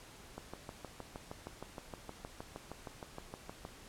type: click train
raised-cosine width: 1 ms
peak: -29 dBFS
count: 22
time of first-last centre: 0.38-3.651 s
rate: 6.42 Hz
effects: pink hiss -55 dBFS RMS until 3.88 s + low-pass 11000 Hz 12 dB/octave